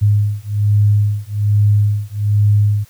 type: beating tone pair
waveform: sine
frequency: 103.1 / 104.3 Hz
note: G#2 / G#2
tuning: -12 / +8 cents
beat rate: 1.2 Hz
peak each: -14 dBFS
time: 0.01-2.85 s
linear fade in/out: 20 ms
effects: white hiss -49 dBFS RMS until 2.89 s